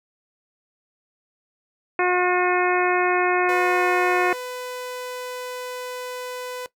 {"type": "harmonic tone", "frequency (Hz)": 360.3, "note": "F#4", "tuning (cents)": -46, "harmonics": [1, 2, 3, 4, 5, 6, 7], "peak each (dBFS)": [-21, -24, -26, -27, -28, -29, -29], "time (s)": [1.99, 4.33], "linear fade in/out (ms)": 2}
{"type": "tone", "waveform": "sawtooth", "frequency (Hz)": 500, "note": "B4", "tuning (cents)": 21, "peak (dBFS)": -26, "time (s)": [3.49, 6.66], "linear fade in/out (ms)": 0}
{"effects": ["noise-tail reverb RT60 0.1 s tail -18 dB re dry"]}